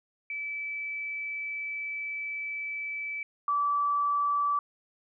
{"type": "tone pair in turn", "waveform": "sine", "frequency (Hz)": [2308, 1156.3], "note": ["D7", "D6"], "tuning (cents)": [-31, -27], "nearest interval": "octave", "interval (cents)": 1196, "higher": "first", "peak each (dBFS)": [-32, -24], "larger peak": "second", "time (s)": [[0.3, 3.23], [3.48, 4.59]], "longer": "first", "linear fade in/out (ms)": 2, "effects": []}